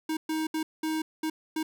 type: tone bursts at uneven times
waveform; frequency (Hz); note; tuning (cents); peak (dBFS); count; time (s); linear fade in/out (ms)
square; 315.1; D#4; +22; -28; 6; 0.09-0.17 / 0.29-0.47 / 0.54-0.63 / 0.83-1.02 / 1.23-1.3 / 1.56-1.63; 5
effects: none